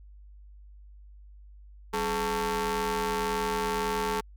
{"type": "ring-modulated tone", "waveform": "sawtooth", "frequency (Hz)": 232.3, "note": "A#3", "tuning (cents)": -6, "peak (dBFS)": -20, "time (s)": [1.93, 4.21], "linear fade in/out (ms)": 10, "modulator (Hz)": 656, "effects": ["added 50 Hz sine -47 dBFS peak until 4.36 s"]}